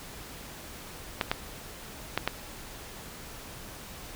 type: clicks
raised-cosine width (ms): 0.3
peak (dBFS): -9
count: 4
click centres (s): 1.212 / 1.315 / 2.176 / 2.276
effects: pink hiss -44 dBFS RMS until 4.15 s